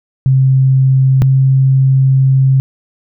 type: tone pair in turn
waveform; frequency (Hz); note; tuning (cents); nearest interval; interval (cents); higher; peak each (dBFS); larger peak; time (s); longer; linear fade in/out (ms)
sine; 132.6 / 133.45; C3 / C3; +23 / +35; unison; 12; second; -6; neither; 0.26-1.22 / 1.22-2.6; second; 0
effects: none